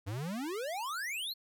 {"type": "exponential sweep", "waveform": "square", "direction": "up", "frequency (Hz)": [91.9, 4400], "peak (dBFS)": -36, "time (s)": [0.06, 1.34], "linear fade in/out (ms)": 20, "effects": []}